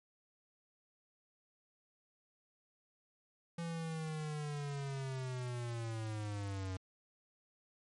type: linear sweep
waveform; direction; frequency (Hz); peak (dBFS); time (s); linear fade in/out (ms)
square; down; 169.5 to 92.5; -39; 3.58-6.77; 5
effects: MP3 48 kbps